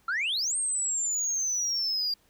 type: exponential two-way sweep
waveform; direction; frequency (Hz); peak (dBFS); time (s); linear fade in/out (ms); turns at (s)
sine; up then down; 1318.5 to 8650 to 4762; -24; 0.08-2.14; 5; 0.56
effects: tanh soft clip ceiling -24 dBFS + pink hiss -65 dBFS RMS until 2.29 s